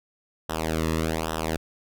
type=tone with flanger; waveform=sawtooth; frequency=80.1 Hz; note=E2; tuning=49 cents flat; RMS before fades=-27 dBFS; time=0.49-1.57 s; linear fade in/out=5 ms; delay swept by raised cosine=0.44 to 1.34 ms; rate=1.2 Hz; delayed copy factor=-0.9; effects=none